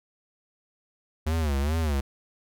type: tone with vibrato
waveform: square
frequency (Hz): 74.9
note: D2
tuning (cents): +35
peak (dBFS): -24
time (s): 1.26-2.01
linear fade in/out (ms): 10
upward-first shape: sine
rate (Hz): 2.4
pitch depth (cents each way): 160
effects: none